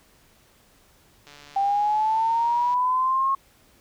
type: click train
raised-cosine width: 0.2 ms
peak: -29 dBFS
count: 214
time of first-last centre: 1.27-2.739 s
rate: 145 Hz
type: linear sweep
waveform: sine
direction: up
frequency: 784 to 1089 Hz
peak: -19 dBFS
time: 1.56-3.35 s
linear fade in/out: 5 ms
effects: pink hiss -58 dBFS RMS until 3.8 s